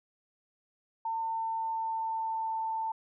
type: tone with pitch glide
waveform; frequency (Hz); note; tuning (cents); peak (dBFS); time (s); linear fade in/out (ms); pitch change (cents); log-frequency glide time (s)
sine; 902 to 891.1; A5 to A5; +43 to +22; -30; 1.05-2.92; 5; -21; 1.21-2.57
effects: none